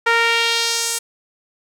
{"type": "tone with band-pass filter sweep", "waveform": "sawtooth", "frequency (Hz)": 463, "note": "A#4", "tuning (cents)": -12, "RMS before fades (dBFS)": -18, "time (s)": [0.06, 0.99], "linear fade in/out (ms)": 10, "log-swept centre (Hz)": [1600, 8800], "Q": 1.5, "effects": []}